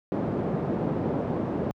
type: band-pass noise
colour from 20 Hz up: pink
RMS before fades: -28 dBFS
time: 0.12-1.71 s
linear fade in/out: 0 ms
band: 150 to 520 Hz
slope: 12 dB/octave
effects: high-pass 60 Hz 12 dB/octave